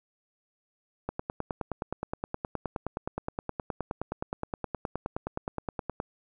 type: click train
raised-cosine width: 1 ms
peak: -17 dBFS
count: 48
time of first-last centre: 1.09-6.001 s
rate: 9.57 Hz
effects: none